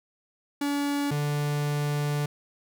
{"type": "tone pair in turn", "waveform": "45% pulse", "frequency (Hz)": [285.7, 146.53], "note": ["D4", "D3"], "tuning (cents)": [-48, -4], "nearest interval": "octave", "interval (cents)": 1156, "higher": "first", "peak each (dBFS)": -25, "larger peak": "neither", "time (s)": [[0.61, 1.11], [1.11, 2.26]], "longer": "second", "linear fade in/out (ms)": 5, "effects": []}